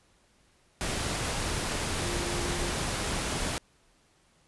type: tone in noise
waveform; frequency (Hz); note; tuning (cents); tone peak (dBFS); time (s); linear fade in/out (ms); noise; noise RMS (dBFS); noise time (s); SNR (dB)
sine; 349.2; F4; 0; -36; 2.03-2.72; 0; pink; -31; 0.81-3.58; -8
effects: pink hiss -65 dBFS RMS until 4.47 s + resampled to 24000 Hz